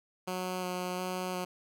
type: tone with vibrato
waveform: 10% pulse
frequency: 182.4 Hz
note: F#3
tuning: 24 cents flat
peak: -25 dBFS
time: 0.27-1.45 s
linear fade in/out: 10 ms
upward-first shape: square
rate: 1.4 Hz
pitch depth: 11 cents each way
effects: none